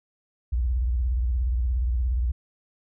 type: tone with vibrato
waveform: sine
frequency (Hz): 61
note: B1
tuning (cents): -21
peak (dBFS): -21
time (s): 0.52-2.32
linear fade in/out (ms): 10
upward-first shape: sine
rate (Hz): 17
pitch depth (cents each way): 210
effects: none